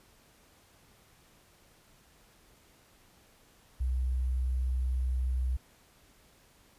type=tone with sample-and-hold; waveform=sine; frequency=63.4 Hz; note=B1; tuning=46 cents sharp; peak=-27 dBFS; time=3.8-5.57 s; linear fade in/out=10 ms; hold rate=11025 Hz; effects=pink hiss -62 dBFS RMS until 6.78 s + resampled to 32000 Hz